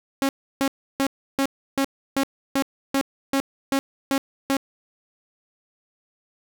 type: tone bursts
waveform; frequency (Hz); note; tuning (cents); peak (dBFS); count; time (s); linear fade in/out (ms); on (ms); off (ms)
sawtooth; 273; C#4; -26; -15; 12; 0.22-4.568; 0; 69; 320
effects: none